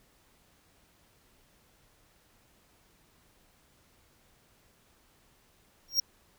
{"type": "tone with exponential growth", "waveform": "square", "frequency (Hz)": 5588, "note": "F8", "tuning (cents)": 0, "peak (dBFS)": -20, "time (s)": [5.88, 6], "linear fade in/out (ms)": 5, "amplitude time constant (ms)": 24, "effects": ["pink hiss -65 dBFS RMS until 6.38 s"]}